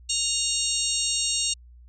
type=harmonic tone with a mistuned harmonic; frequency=937 Hz; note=A#5; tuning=9 cents sharp; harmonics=3 / 4 / 5 / 6 / 7 / 8 / 9; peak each=-31 / -31 / -31 / -31 / -31 / -31 / -31 dBFS; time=0.09-1.54 s; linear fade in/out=10 ms; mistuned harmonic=5; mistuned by=-110 cents; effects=added 60 Hz sine -46 dBFS peak until 1.88 s